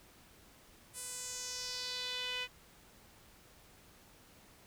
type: tone with band-pass filter sweep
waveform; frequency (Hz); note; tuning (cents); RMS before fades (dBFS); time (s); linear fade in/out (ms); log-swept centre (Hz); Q
sawtooth; 499.1; B4; +18; -41; 0.93-2.48; 50; 9600 to 2700; 3
effects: pink hiss -61 dBFS RMS until 4.66 s